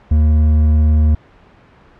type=tone with hard clipping; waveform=triangle; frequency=76.5 Hz; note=D#2; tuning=29 cents flat; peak=-10 dBFS; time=0.11-1.15 s; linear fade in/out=5 ms; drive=9 dB; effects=pink hiss -46 dBFS RMS until 1.99 s + low-pass 2000 Hz 12 dB/octave